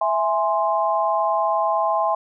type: chord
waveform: sine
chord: E augmented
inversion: none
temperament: equal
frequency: 659.3 / 830.6 / 1046.5 Hz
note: E5 / G#5 / B#5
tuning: 0 / 0 / 0 cents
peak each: -22 dBFS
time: 0.01-2.15 s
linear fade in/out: 5 ms
effects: none